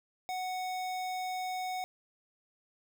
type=tone with notch filter; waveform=square; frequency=740 Hz; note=F#5; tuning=in tune; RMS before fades=-36 dBFS; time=0.29-1.84 s; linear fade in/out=0 ms; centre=11000 Hz; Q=1.6; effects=none